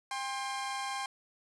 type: tone pair together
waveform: sawtooth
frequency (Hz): 799.5 / 1058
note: G5 / C6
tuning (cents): +34 / +19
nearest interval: perfect fourth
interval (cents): 485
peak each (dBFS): -33 / -34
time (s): 0.11-1.06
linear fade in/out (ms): 2
effects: resampled to 24000 Hz + 10-bit